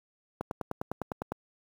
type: click train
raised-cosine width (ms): 1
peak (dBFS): -18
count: 10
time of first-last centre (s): 0.41-1.32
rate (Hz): 9.89
effects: high-pass 80 Hz 12 dB/octave + 8-bit

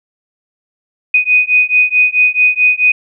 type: beating tone pair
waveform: sine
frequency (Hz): 2489 / 2493.6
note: D#7 / D#7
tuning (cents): 0 / +3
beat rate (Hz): 4.6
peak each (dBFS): -11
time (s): 1.14-2.92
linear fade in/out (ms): 5
effects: none

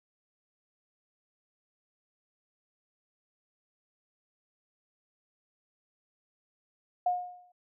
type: tone with exponential decay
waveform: sine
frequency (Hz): 718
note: F5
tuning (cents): +48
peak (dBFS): -22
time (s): 7.06-7.52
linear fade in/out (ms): 5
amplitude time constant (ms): 99
effects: none

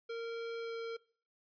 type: tone with pitch glide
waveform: square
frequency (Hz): 461.5 to 458.6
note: A#4 to A#4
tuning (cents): -17 to -28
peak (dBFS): -39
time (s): 0.09-0.97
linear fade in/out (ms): 10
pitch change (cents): -11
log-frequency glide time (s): 0.59-0.73
effects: noise-tail reverb RT60 0.5 s tail -23 dB re dry + resampled to 11025 Hz

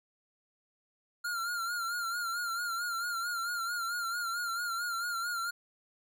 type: tone with vibrato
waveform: square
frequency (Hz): 1396.9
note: F6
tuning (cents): 0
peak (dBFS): -33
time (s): 1.24-5.51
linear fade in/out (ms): 10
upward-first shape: sine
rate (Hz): 4.5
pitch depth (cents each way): 58
effects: none

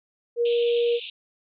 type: tone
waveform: sine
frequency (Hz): 473.4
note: A#4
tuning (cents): +27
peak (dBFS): -19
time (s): 0.36-1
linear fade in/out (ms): 50
type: band-pass noise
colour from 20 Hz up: white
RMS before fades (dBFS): -37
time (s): 0.45-1.1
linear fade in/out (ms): 5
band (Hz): 2500 to 3700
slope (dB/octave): 96
effects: none

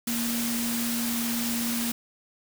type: tone in noise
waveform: sine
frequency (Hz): 234.7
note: A#3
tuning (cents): +12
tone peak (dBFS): -28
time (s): 0.07-1.92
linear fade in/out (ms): 5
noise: white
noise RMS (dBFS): -31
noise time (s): 0.07-1.92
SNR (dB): 0
effects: none

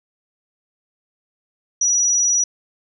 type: tone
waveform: sine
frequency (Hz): 5840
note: F#8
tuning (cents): -24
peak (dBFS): -14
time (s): 1.81-2.44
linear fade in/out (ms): 5
effects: none

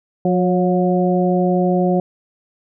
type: harmonic tone with a mistuned harmonic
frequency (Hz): 180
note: F#3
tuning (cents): -47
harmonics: 1 / 2 / 3 / 4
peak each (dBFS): -16 / -19 / -21 / -22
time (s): 0.25-2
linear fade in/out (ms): 2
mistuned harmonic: 3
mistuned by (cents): +39
effects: none

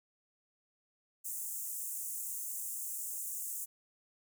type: high-pass noise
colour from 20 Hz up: pink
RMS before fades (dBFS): -40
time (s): 1.24-3.66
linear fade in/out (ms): 20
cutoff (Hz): 7000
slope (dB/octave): 48
effects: none

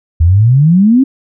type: exponential sweep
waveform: sine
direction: up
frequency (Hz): 77.78 to 277.2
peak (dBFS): -4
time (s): 0.2-1.04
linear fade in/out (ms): 10
effects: none

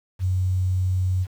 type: tone with quantisation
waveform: sine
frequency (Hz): 92.5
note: F#2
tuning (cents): 0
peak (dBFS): -19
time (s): 0.19-1.27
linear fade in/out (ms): 50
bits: 8
effects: none

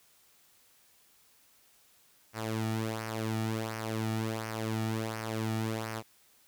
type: tone with flanger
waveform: sawtooth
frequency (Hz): 110.9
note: A2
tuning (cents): +14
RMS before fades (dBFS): -34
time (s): 2.33-6.03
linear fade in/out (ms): 50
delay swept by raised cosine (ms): 0.26 to 1.96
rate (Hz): 1.4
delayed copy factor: -0.65
effects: white hiss -64 dBFS RMS until 6.47 s

